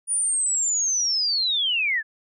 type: linear sweep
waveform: sine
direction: down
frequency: 9650 to 1670 Hz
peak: -20 dBFS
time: 0.07-2.03 s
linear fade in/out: 50 ms
effects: none